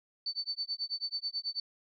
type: tone with tremolo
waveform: sine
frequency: 4526 Hz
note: C#8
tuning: 35 cents sharp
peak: -30 dBFS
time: 0.26-1.6 s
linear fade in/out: 2 ms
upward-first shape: sine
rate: 9.2 Hz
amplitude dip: 100%
effects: none